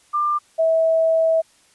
sine tone pair in turn, 1193 / 649.4 Hz, D6 / E5, +27 / -26 cents, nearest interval major seventh, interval 1053 cents, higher first, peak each -17 / -14 dBFS, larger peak second, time 0.13-0.39 / 0.58-1.42 s, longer second, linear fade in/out 20 ms, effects white hiss -56 dBFS RMS until 1.74 s + resampled to 24000 Hz

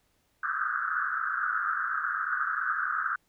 white band-pass noise, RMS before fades -30 dBFS, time 0.43-3.16 s, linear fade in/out 5 ms, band 1200 to 1600 Hz, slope 96 dB/octave, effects pink hiss -71 dBFS RMS until 3.28 s

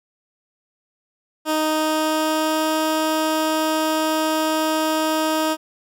15% pulse tone with pitch glide, 311.1 to 314 Hz, D#4 to D#4, 0 to +16 cents, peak -12 dBFS, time 1.45-5.57 s, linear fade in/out 50 ms, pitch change +16 cents, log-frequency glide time 1.68-2.8 s, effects none

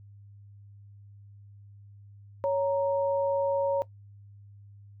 sine tone pair together, 556.4 / 932 Hz, C#5 / A#5, +6 / -1 cents, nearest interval major sixth, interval 893 cents, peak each -24 / -32 dBFS, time 2.44-3.82 s, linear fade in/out 0 ms, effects noise-tail reverb RT60 0.1 s tail -18 dB re dry + added 101 Hz sine -48 dBFS peak until 5 s

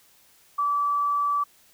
sine tone, 1155 Hz, D6, 29 cents flat, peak -21 dBFS, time 0.58-1.44 s, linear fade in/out 10 ms, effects white hiss -58 dBFS RMS until 1.73 s

